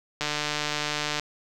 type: click train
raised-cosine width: 0.2 ms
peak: -10 dBFS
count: 148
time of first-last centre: 0.21-1.197 s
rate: 149 Hz
effects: none